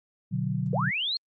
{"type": "chord", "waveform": "sine", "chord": "B minor", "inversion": "none", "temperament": "just", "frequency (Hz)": [123.47, 148.16, 185.21], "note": ["B2", "D3", "F#3"], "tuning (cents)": [0, 16, 2], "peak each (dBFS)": -30, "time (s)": [0.31, 0.91], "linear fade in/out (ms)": 20}
{"type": "linear sweep", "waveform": "sine", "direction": "up", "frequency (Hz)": [415.3, 4353], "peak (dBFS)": -26, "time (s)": [0.73, 1.17], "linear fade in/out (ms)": 2}
{"effects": ["Opus 48 kbps"]}